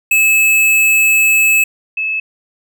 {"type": "tone pair in turn", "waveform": ["square", "sine"], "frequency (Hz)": [2600, 2600], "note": ["E7", "E7"], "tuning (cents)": [-24, -24], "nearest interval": "unison", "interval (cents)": 0, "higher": "neither", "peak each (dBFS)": [-9, -15], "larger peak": "first", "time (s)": [[0.11, 1.64], [1.97, 2.2]], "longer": "first", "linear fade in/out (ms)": 5, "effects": []}